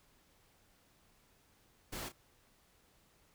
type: noise with echo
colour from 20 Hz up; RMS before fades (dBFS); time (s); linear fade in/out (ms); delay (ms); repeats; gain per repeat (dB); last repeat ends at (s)
pink; -43; 1.92-2.09; 10; 33; 1; -11; 2.123
effects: pink hiss -69 dBFS RMS until 3.34 s

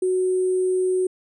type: tone with sample-and-hold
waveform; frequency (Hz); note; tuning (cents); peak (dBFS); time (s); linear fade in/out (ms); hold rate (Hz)
sine; 370; F#4; 0; -18; 0.02-1.07; 5; 8820
effects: resampled to 32000 Hz

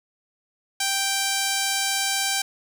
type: tone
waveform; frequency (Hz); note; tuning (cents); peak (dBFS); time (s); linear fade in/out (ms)
5% pulse; 784; G5; 0; -10; 0.8-2.42; 5
effects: none

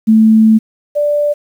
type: tone pair in turn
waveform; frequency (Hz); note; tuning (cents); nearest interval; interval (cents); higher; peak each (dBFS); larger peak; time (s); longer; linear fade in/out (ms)
sine; 220 / 587.3; A3 / D5; 0 / 0; octave + perfect fourth; 1700; second; -4 / -10; first; 0.07-0.59 / 0.95-1.34; first; 20
effects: 7-bit

